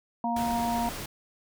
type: harmonic tone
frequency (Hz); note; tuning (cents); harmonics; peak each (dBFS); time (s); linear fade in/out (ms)
234.7; A#3; +12; 1 / 3 / 4; -30 / -30 / -30; 0.24-0.89; 2
type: noise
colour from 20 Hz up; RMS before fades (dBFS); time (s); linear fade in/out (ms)
pink; -37; 0.36-1.06; 5
effects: none